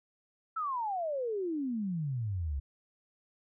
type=exponential sweep; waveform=sine; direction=down; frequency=1345 to 65.41 Hz; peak=-31 dBFS; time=0.56-2.6 s; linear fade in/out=10 ms; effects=none